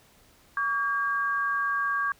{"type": "tone pair together", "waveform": "sine", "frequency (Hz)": [1138.7, 1616], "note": ["C#6", "G#6"], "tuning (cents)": [46, -48], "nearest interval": "tritone", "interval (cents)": 606, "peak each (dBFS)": -27, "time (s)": [0.57, 2.12], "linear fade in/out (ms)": 2, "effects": ["pink hiss -59 dBFS RMS until 2.19 s"]}